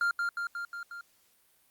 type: tone with echo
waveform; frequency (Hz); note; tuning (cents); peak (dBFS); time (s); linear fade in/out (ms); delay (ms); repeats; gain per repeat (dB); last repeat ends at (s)
triangle; 1396.9; F6; 0; -23; 0.01-0.11; 2; 180; 5; -3; 1.01
effects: white hiss -67 dBFS RMS until 1.7 s + Opus 48 kbps